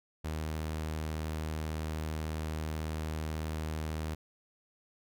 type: tone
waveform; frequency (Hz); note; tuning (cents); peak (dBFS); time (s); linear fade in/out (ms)
sawtooth; 78.2; D#2; +9; -30; 0.24-4.15; 10
effects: none